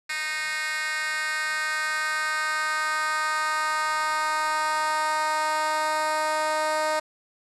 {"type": "tone with high-pass filter sweep", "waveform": "10% pulse", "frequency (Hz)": 309.2, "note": "D#4", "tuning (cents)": -11, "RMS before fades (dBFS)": -26, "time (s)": [0.09, 7], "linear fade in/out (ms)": 10, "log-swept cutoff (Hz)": [2100, 660], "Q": 2.2, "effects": ["resampled to 24000 Hz", "7-bit"]}